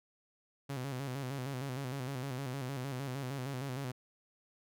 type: tone with vibrato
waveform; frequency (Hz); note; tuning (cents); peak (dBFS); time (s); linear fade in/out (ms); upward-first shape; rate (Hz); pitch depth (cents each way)
sawtooth; 132.7; C3; +25; -33; 0.69-3.92; 10; square; 6.5; 84
effects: none